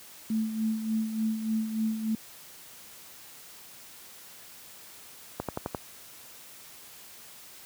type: tone with tremolo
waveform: sine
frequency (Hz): 220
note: A3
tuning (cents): 0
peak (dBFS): -24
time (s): 0.3-2.15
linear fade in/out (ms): 2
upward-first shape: sine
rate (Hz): 3.4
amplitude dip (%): 60
type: click train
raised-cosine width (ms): 1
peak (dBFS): -16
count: 5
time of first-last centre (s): 5.4-5.748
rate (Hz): 11.5
effects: white hiss -49 dBFS RMS until 7.65 s + high-pass 60 Hz 12 dB/octave